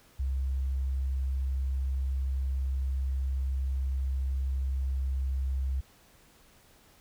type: tone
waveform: sine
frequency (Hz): 66.4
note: C2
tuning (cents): +26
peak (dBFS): -27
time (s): 0.19-5.81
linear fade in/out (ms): 10
effects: pink hiss -60 dBFS RMS until 7 s